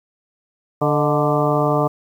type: harmonic tone with a mistuned harmonic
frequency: 146.83 Hz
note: D3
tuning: in tune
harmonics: 1 / 2 / 3 / 4 / 5 / 6 / 7 / 8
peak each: -21 / -23 / -22 / -21 / -24 / -27 / -27 / -24 dBFS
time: 0.81-1.88 s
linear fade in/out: 10 ms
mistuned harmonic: 4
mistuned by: +62 cents
effects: 8-bit